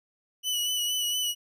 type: tone with vibrato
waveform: sawtooth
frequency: 2960 Hz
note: F#7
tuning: in tune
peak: -23 dBFS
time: 0.43-1.35 s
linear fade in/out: 50 ms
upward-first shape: sine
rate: 4.3 Hz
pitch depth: 30 cents each way
effects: none